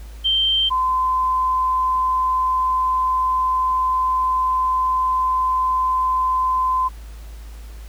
sine tone pair in turn, 3136 / 1026.8 Hz, G7 / C6, 0 / -33 cents, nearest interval octave + perfect fifth, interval 1933 cents, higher first, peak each -15 / -16 dBFS, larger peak first, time 0.24-0.7 / 0.7-6.89 s, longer second, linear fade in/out 20 ms, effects added 54 Hz sine -33 dBFS peak until 7.88 s + pink hiss -48 dBFS RMS until 7.88 s

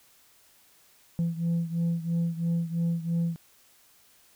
sine beating tone pair, 167.6 / 170.6 Hz, E3 / F3, +29 / -40 cents, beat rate 3 Hz, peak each -25 / -28 dBFS, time 1.19-3.36 s, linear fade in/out 0 ms, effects tanh soft clip ceiling -22 dBFS + white hiss -60 dBFS RMS until 4.35 s

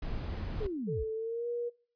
brown noise, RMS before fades -36 dBFS, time 0.02-0.67 s, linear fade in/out 5 ms
sine linear sweep, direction down, 450.6 to 39.2 Hz, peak -33 dBFS, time 0.6-1.04 s, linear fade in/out 10 ms
sine tone with pitch glide, 440 to 477.1 Hz, A4 to A#4, 0 to +40 cents, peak -32 dBFS, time 0.87-1.7 s, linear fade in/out 20 ms, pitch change +140 cents, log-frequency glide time 1.14-1.47 s
effects noise-tail reverb RT60 0.4 s tail -21 dB re dry + resampled to 11025 Hz

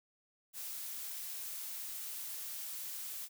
blue noise, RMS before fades -43 dBFS, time 0.53-3.29 s, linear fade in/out 50 ms, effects none

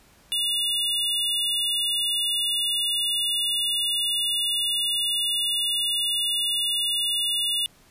square tone pair together, 2861 / 3500 Hz, F7 / A7, +41 / -10 cents, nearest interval minor third, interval 349 cents, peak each -26 dBFS, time 0.32-7.66 s, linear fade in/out 0 ms, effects pink hiss -56 dBFS RMS until 7.9 s + resampled to 32000 Hz

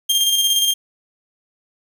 sawtooth tone with tremolo, 3200 Hz, G7, 35 cents sharp, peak -10 dBFS, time 0.09-0.74 s, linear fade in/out 10 ms, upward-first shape square, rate 17 Hz, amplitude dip 35%, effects none

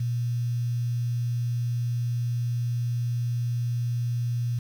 sine tone with quantisation, 120 Hz, B2, 49 cents flat, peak -24 dBFS, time 0-4.59 s, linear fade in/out 5 ms, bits 8, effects none

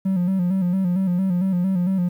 triangle tone with vibrato, 184 Hz, F#3, 9 cents flat, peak -15 dBFS, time 0.05-2.09 s, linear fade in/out 10 ms, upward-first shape square, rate 4.4 Hz, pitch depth 67 cents each way, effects tanh soft clip ceiling -11 dBFS + 9-bit

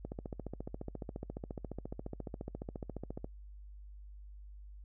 click train, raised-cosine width 2 ms, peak -27 dBFS, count 47, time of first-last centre 0.05-3.244 s, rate 14.4 Hz, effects noise-tail reverb RT60 0.1 s tail -25 dB re dry + added 50 Hz sine -48 dBFS peak until 4.84 s

